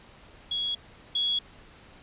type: tone pair in turn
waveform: sine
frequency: 3336 / 3348 Hz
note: G#7 / G#7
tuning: +7 / +13 cents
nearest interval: unison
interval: 6 cents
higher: second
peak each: -26 / -23 dBFS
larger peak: second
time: 0.51-0.75 / 1.15-1.39 s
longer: neither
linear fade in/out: 5 ms
effects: pink hiss -52 dBFS RMS until 2.02 s + resampled to 8000 Hz